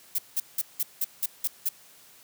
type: noise bursts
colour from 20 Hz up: violet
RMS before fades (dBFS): -26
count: 8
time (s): 0.15-1.69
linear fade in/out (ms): 5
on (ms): 35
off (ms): 180
effects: white hiss -54 dBFS RMS until 2.23 s + high-pass 80 Hz 12 dB/octave